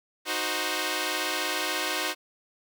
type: chord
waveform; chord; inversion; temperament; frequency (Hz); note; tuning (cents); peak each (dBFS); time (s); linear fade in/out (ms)
5% pulse; C diminished; first; equal; 311.1 / 370 / 523.3; Eb4 / Gb4 / C5; 0 / 0 / 0; -20; 0.25-2.15; 50
effects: none